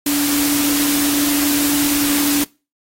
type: tone in noise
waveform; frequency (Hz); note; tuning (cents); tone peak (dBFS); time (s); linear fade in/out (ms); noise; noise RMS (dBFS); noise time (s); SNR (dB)
sine; 288; D4; -34; -16; 0.06-2.44; 5; white; -20; 0.06-2.44; +1
effects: noise-tail reverb RT60 0.3 s tail -23 dB re dry + AAC 48 kbps